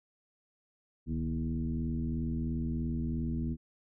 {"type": "tone with frequency modulation", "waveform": "sine", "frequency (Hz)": 155.56, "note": "D#3", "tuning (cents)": 0, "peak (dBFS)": -30, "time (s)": [1.06, 3.57], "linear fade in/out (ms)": 50, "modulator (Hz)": 83, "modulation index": 1.5, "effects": []}